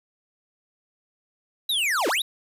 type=linear two-way sweep; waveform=square; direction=down then up; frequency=3974 to 282.2 to 3974 Hz; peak=-22 dBFS; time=1.69-2.22 s; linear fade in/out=5 ms; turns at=2.08 s; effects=resampled to 32000 Hz + 8-bit